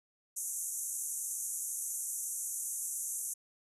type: band-pass noise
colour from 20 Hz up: white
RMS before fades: -38 dBFS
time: 0.36-3.34 s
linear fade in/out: 10 ms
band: 6100 to 12000 Hz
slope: 96 dB/octave
effects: none